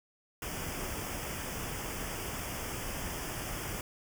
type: band-stop noise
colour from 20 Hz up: pink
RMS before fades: -38 dBFS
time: 0.42-3.81 s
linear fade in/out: 2 ms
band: 3400 to 4800 Hz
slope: 96 dB/octave
effects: none